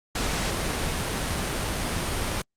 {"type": "noise", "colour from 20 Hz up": "pink", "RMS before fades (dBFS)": -27, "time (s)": [0.15, 2.42], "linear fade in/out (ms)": 5, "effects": ["low-pass 10000 Hz 12 dB/octave", "Opus 48 kbps"]}